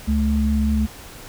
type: tone pair together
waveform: sine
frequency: 70.2 / 216 Hz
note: C#2 / A3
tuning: +22 / -32 cents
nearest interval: octave + perfect fifth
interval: 1946 cents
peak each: -19 dBFS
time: 0.07-0.87 s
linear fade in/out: 20 ms
effects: pink hiss -40 dBFS RMS until 1.28 s